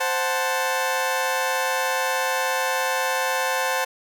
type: chord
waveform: 20% pulse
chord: F# diminished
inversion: second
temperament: equal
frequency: 523.3 / 740 / 880 Hz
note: C5 / F#5 / A5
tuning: 0 / 0 / 0 cents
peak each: -20 / -23 / -21 dBFS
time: 0-3.85 s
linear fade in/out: 10 ms
effects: none